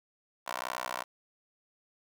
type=tone with high-pass filter; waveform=15% pulse; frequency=62.4 Hz; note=B1; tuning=19 cents sharp; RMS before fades=-37 dBFS; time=0.46-1.04 s; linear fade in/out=20 ms; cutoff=890 Hz; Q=2.2; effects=9-bit